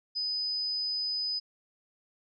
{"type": "tone", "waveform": "sine", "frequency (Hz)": 5000, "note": "D#8", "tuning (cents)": 8, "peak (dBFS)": -29, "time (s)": [0.15, 1.4], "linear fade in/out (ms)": 20, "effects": []}